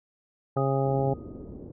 harmonic tone, 135.8 Hz, C#3, 35 cents flat, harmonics 1 / 2 / 3 / 4 / 5 / 6, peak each -26 / -33 / -29 / -30 / -34 / -32 dBFS, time 0.56-1.14 s, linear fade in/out 10 ms
sine tone with exponential decay, 1244.5 Hz, D#6, in tune, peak -32 dBFS, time 0.57-1.54 s, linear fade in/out 1 ms, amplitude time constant 210 ms
white low-pass noise, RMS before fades -41 dBFS, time 0.85-1.72 s, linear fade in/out 10 ms, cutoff 390 Hz, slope 24 dB/octave
effects none

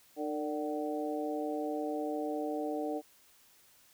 harmonic tone with a mistuned harmonic, 151.3 Hz, D#3, 48 cents flat, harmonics 2 / 3 / 4 / 5, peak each -36 / -38 / -39 / -40 dBFS, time 0.16-3.02 s, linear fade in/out 50 ms, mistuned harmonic 4, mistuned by -49 cents, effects white hiss -63 dBFS RMS until 3.93 s

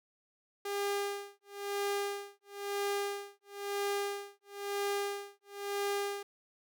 sawtooth tone with tremolo, 403 Hz, G4, 48 cents sharp, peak -27 dBFS, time 0.65-6.23 s, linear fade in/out 5 ms, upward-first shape sine, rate 1 Hz, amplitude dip 100%, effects none

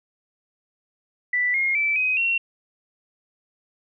sine tone with pitch steps, 1975.5 / 2142 / 2322 / 2518 / 2730 Hz, B6 / C7 / D7 / D#7 / F7, 0 / +40 / -20 / +20 / -40 cents, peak -19 dBFS, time 1.33-2.38 s, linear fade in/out 5 ms, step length 210 ms, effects none

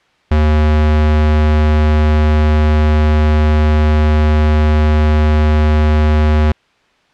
square tone, 76.3 Hz, D#2, 33 cents flat, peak -9 dBFS, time 0.31-6.52 s, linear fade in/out 5 ms, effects white hiss -54 dBFS RMS until 7.13 s + low-pass 3000 Hz 12 dB/octave

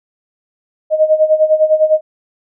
sine tone with tremolo, 622.3 Hz, D#5, in tune, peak -5 dBFS, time 0.9-2.01 s, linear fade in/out 50 ms, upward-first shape sine, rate 9.9 Hz, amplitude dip 80%, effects none

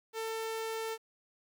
sawtooth tone, 446.7 Hz, A4, 26 cents sharp, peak -31 dBFS, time 0.13-0.98 s, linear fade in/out 50 ms, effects 11-bit

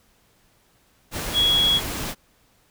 sine tone in noise, 3336 Hz, G#7, 7 cents sharp, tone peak -16 dBFS, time 1.33-1.81 s, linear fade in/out 50 ms, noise pink, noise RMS -29 dBFS, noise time 1.11-2.15 s, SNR +10 dB, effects pink hiss -61 dBFS RMS until 2.7 s

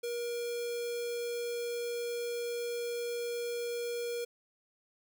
square tone with notch filter, 475.6 Hz, A#4, 35 cents sharp, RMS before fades -36 dBFS, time 0.03-4.25 s, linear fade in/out 10 ms, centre 1200 Hz, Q 0.99, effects none

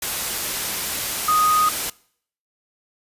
sine tone in noise, 1244.5 Hz, D#6, in tune, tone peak -15 dBFS, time 1.28-1.69 s, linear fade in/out 5 ms, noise white, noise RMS -25 dBFS, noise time 0.02-1.9 s, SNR +7 dB, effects noise-tail reverb RT60 0.6 s tail -23 dB re dry + resampled to 32000 Hz

